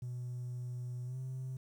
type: tone with pitch glide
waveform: triangle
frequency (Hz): 123.47 to 130.06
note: B2 to C3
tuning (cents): 0 to -10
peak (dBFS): -35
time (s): 0.02-1.57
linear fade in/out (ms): 5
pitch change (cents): +90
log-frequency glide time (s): 1.05-1.17
effects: tanh soft clip ceiling -34 dBFS + 11-bit